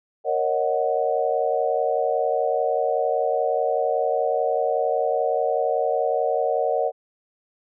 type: chord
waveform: sine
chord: D# minor seventh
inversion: second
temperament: equal with one note detuned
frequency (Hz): 466.2 / 551.2 / 622.3 / 740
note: A#4 / C#5 / D#5 / F#5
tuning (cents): 0 / -10 / 0 / 0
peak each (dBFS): -25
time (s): 0.24-6.92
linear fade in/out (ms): 50
effects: none

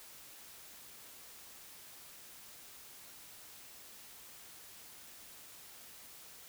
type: silence
effects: white hiss -54 dBFS RMS until 6.48 s

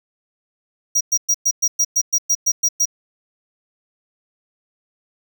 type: tone bursts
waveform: square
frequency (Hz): 5740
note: F8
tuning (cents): +47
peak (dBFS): -14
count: 12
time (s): 0.95-2.856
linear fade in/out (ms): 10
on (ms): 58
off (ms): 110
effects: none

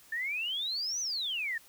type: exponential two-way sweep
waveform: sine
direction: up then down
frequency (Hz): 1760 to 6180 to 1760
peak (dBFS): -31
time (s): 0.12-1.58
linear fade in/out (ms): 5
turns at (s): 1
effects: white hiss -58 dBFS RMS until 1.68 s

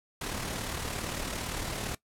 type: noise with amplitude modulation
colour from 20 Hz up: pink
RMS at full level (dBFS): -33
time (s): 0.21-1.95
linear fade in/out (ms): 5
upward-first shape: sine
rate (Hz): 37.6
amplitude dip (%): 45
effects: noise-tail reverb RT60 0.1 s tail -19 dB re dry + low-pass 12000 Hz 12 dB/octave

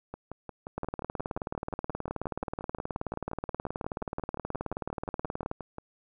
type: two click trains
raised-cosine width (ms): 1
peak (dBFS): -24 / -18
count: 33 / 90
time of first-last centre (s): 0.14-5.784 / 0.78-5.514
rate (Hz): 5.67 / 18.8
effects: none

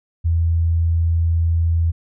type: tone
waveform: sine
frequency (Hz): 83.2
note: E2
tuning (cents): +17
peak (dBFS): -14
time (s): 0.24-1.92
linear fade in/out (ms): 20
effects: none

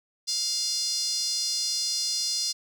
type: tone with high-pass filter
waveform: 5% pulse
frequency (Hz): 703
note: F5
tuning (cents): +11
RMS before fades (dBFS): -28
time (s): 0.27-2.53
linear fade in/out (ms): 20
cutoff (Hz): 4800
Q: 4.9
effects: none

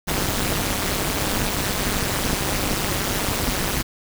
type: noise with amplitude modulation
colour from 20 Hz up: pink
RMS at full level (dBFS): -19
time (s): 0.07-3.83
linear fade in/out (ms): 20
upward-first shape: sine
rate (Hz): 204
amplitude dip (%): 100
effects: none

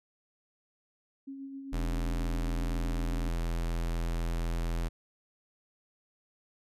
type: tone with tremolo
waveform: sine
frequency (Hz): 272.7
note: C#4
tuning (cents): -28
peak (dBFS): -38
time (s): 1.27-3.29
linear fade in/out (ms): 10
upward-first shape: sine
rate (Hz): 7.6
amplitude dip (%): 35
type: tone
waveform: square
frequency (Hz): 42.06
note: E1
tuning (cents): +36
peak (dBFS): -30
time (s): 1.72-4.89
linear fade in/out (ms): 20
effects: resampled to 32000 Hz

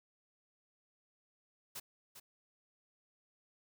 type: noise with echo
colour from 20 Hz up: white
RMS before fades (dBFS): -44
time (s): 1.75-1.8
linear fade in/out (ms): 10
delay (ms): 400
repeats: 1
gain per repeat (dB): -9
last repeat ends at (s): 2.2
effects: none

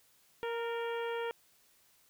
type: harmonic tone with a mistuned harmonic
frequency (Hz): 466.2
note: A#4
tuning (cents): 0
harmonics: 1 / 2 / 3 / 4 / 5 / 6 / 7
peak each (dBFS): -35 / -41 / -45 / -47 / -49 / -51 / -52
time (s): 0.43-1.31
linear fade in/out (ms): 0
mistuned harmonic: 4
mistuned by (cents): -32
effects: white hiss -67 dBFS RMS until 2.09 s

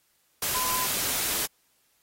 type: tone in noise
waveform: sine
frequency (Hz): 1015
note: B5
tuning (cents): +47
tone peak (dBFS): -31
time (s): 0.54-0.86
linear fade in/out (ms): 5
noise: white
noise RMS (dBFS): -28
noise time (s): 0.42-1.46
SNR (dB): -6
effects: white hiss -68 dBFS RMS until 2.02 s + AAC 48 kbps

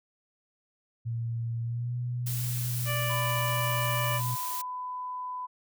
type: tone with pitch glide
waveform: sine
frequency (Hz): 116 to 122.19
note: A#2 to B2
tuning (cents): -8 to -18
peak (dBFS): -29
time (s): 1.05-4.36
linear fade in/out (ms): 20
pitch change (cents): +90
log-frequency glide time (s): 1.62-1.95
type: noise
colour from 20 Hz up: blue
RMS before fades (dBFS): -36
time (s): 2.26-4.62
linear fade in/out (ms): 10
type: harmonic tone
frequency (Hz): 587.3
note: D5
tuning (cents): 0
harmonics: 1 / 2 / 3 / 4 / 5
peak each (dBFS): -35 / -36 / -37 / -37 / -38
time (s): 2.85-4.21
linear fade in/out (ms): 50
type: tone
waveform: sine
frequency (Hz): 1001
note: B5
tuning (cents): +23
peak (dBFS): -33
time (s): 3.09-5.47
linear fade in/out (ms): 20
effects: none

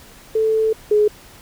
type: tone pair in turn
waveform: sine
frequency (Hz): 440 / 420.5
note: A4 / G#4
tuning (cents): 0 / +22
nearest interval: minor second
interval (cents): 78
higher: first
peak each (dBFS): -14 / -11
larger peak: second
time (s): 0.35-0.73 / 0.91-1.08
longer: first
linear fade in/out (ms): 5
effects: pink hiss -44 dBFS RMS until 1.41 s

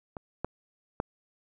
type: clicks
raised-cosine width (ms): 1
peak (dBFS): -24 / -16 / -14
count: 3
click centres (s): 0.168 / 0.446 / 1.001
effects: none

